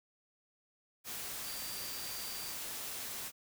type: tone in noise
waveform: sine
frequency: 4700 Hz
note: D8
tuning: 1 cent sharp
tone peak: -47 dBFS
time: 1.42-2.56 s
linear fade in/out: 50 ms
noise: white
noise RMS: -42 dBFS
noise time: 1.04-3.32 s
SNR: -8 dB
effects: none